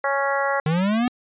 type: harmonic tone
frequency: 277.3 Hz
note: C#4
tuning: 1 cent sharp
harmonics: 2 / 3 / 4 / 5 / 6 / 7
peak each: -24 / -26 / -27 / -28 / -29 / -29 dBFS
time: 0.04-0.6 s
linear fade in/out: 2 ms
type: linear sweep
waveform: square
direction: up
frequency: 150 to 251.8 Hz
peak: -19 dBFS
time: 0.66-1.08 s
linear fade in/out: 2 ms
effects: resampled to 8000 Hz